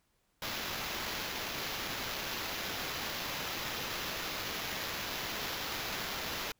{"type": "noise with sample-and-hold", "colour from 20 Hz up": "white", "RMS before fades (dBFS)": -38, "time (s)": [0.42, 6.52], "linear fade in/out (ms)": 2, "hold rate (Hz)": 8820, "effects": ["pink hiss -75 dBFS RMS until 6.59 s"]}